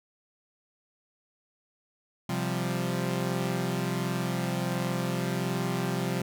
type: chord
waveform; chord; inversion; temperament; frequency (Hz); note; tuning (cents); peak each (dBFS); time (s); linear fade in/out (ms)
sawtooth; C suspended fourth; none; equal; 130.81 / 174.61 / 196; C3 / F3 / G3; 0 / 0 / 0; -28 / -27 / -30; 2.29-6.22; 5
effects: none